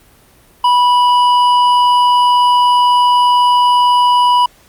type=tone with hard clipping; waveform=triangle; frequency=982 Hz; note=B5; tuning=10 cents flat; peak=-9 dBFS; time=0.64-4.46 s; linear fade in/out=5 ms; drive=11 dB; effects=pink hiss -47 dBFS RMS until 4.68 s + Opus 32 kbps